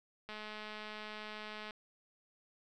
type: click train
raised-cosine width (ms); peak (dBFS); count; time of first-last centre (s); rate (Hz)
0.3; -30; 303; 0.29-1.708; 213
effects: none

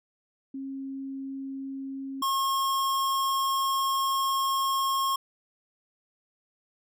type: tone pair in turn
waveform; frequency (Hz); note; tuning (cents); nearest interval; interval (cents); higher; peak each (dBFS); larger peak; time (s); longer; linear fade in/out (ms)
sine / square; 270.3 / 1081.2; C#4 / C#6; -44 / -44; 2 octaves; 2400; second; -33 / -25; second; 0.54-2.22 / 2.22-5.16; second; 5
effects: none

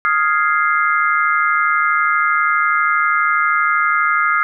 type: chord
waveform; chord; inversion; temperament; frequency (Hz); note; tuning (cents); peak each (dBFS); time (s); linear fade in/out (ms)
sine; F minor seventh; third; equal; 1244.5 / 1396.9 / 1661.2 / 2093; Eb6 / F6 / Ab6 / C7; 0 / 0 / 0 / 0; -16 / -18 / -22 / -20; 0.05-4.43; 0
effects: none

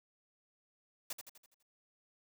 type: noise with echo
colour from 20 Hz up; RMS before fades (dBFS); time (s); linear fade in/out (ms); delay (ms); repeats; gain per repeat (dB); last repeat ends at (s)
white; -40; 1.1-1.13; 5; 83; 6; -6; 1.628
effects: none

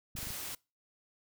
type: clicks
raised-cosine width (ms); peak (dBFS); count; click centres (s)
5; -33; 5; 0.153 / 0.188 / 0.23 / 0.271 / 0.305
type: noise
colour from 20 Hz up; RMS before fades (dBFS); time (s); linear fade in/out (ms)
white; -41; 0.16-0.55; 5
effects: noise-tail reverb RT60 0.3 s tail -25 dB re dry

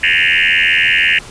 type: tone with frequency modulation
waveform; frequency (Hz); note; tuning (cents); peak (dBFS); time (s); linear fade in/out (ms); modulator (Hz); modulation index
sine; 2300; D7; -37; -9; 0.03-1.19; 5; 85.8; 7.1
effects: pink hiss -34 dBFS RMS until 1.3 s + resampled to 22050 Hz

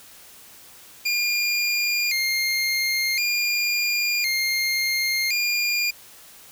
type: tone with vibrato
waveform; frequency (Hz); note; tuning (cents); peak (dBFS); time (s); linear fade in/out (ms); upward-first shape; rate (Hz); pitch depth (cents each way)
25% pulse; 2262; C#7; +34; -17; 1.05-5.91; 10; square; 0.47; 110
effects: white hiss -47 dBFS RMS until 6.51 s

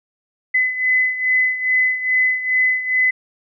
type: beating tone pair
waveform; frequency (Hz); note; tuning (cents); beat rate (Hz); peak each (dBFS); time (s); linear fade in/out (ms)
sine; 2018 / 2020.4; B6 / B6; +37 / +39; 2.4; -16 / -21; 0.54-3.11; 10
effects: none

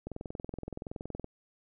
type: click train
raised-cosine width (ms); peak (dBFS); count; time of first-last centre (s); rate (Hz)
2; -25; 26; 0.07-1.244; 21.3
effects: none

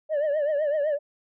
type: tone with vibrato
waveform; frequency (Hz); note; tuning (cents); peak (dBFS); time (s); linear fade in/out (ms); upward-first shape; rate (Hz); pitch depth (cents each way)
sine; 595; D5; +22; -19; 0.09-0.99; 50; triangle; 7.9; 120
effects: tanh soft clip ceiling -21 dBFS

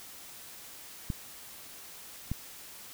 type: clicks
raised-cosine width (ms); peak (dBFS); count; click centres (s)
5; -19; 2; 1.102 / 2.316
effects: white hiss -48 dBFS RMS until 2.93 s

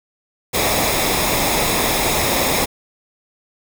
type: noise with comb filter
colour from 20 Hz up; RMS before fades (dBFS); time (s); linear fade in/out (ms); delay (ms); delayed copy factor
pink; -18; 0.53-2.66; 20; 0.67; -0.55
effects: none

